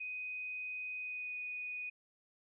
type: tone with pitch glide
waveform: sine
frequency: 2500 to 2480 Hz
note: D#7 to D#7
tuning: +8 to -6 cents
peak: -39 dBFS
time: 0-1.9 s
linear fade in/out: 10 ms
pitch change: -14 cents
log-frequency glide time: 0.99-1.36 s
effects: none